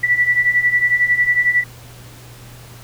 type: beating tone pair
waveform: sine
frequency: 1953 / 1964 Hz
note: B6 / B6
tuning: -20 / -10 cents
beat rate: 11 Hz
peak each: -18 / -14 dBFS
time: 0.03-1.64 s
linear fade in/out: 10 ms
effects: added 120 Hz sine -39 dBFS peak until 2.83 s + pink hiss -42 dBFS RMS until 2.83 s